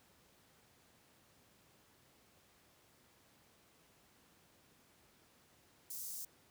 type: high-pass noise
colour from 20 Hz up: white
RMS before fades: -45 dBFS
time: 5.9-6.25 s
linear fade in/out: 5 ms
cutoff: 5600 Hz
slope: 24 dB/octave
effects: pink hiss -68 dBFS RMS until 6.5 s + high-pass 80 Hz 12 dB/octave